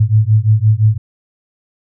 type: beating tone pair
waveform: sine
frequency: 105.5 / 111.3 Hz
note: G#2 / A2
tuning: +28 / +20 cents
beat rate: 5.8 Hz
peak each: -11 dBFS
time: 0-0.98 s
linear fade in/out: 10 ms
effects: none